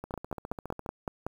two click trains, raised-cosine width 1 ms, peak -24 / -18 dBFS, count 13 / 7, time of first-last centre 0.04-0.862 / 0.14-1.266 s, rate 14.6 / 5.33 Hz, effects 8-bit

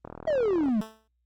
click train, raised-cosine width 1 ms, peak -24 dBFS, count 26, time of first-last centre 0.05-0.685 s, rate 39.4 Hz
triangle exponential sweep, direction down, 659 to 200 Hz, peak -20 dBFS, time 0.27-0.81 s, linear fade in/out 5 ms
10% pulse tone with exponential decay, 220 Hz, A3, in tune, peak -27 dBFS, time 0.81-1.08 s, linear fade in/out 5 ms, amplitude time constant 57 ms
effects added 60 Hz sine -70 dBFS peak until 1.25 s + Opus 24 kbps

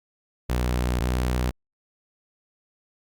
sawtooth tone pair in turn, 61.4 / 62.04 Hz, B1 / B1, -9 / +9 cents, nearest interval unison, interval 18 cents, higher second, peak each -18 dBFS, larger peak neither, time 0.49-1 / 1-1.51 s, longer neither, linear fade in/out 10 ms, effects Opus 48 kbps

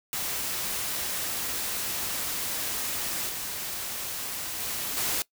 white noise with level steps, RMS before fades -31 / -34 / -32 / -28 dBFS, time 0.13-5.22 s, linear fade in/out 0 ms, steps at 3.29 / 4.6 / 4.97 s, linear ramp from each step 2 ms, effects noise-tail reverb RT60 0.1 s tail -21 dB re dry

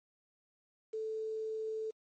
sine tone with quantisation, 438.9 Hz, A4, 4 cents flat, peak -35 dBFS, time 0.93-1.91 s, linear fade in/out 10 ms, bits 10, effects MP3 32 kbps

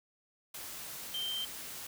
sine tone in noise, 3136 Hz, G7, in tune, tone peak -34 dBFS, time 1.14-1.45 s, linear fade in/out 5 ms, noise white, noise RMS -44 dBFS, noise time 0.54-1.87 s, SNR +7 dB, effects none

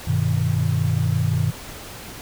sine chord, G augmented, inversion none, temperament equal, 98 / 123.47 / 155.56 Hz, G2 / B2 / D#3, 0 / 0 / 0 cents, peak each -22 dBFS, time 0.07-1.51 s, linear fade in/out 10 ms, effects pink hiss -37 dBFS RMS until 2.21 s

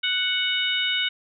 harmonic tone, 740 Hz, F#5, in tune, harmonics 2 / 3 / 4 / 5, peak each -29 / -28 / -25 / -27 dBFS, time 0.03-1.09 s, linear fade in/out 10 ms, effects none

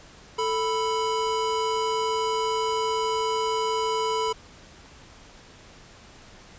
square tone pair together, 440.6 / 989.1 Hz, A4 / B5, +2 / +2 cents, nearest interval octave + major second, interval 1400 cents, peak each -27 dBFS, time 0.38-4.33 s, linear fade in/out 10 ms, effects pink hiss -49 dBFS RMS until 6.58 s + resampled to 16000 Hz

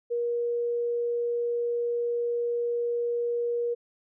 sine tone, 475.4 Hz, A#4, 34 cents sharp, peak -25 dBFS, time 0.1-3.75 s, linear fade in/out 20 ms, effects none

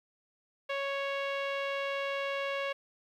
sawtooth tone with low-pass filter, 554.4 Hz, C#5, in tune, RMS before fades -34 dBFS, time 0.69-2.73 s, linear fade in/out 10 ms, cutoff 2800 Hz, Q 2.1, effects 11-bit

